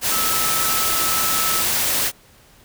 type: tone in noise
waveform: sine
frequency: 1303 Hz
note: E6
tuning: 20 cents flat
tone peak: -25 dBFS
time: 0.09-1.65 s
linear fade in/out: 50 ms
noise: white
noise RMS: -20 dBFS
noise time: 0.01-2.12 s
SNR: -8 dB
effects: pink hiss -51 dBFS RMS until 2.64 s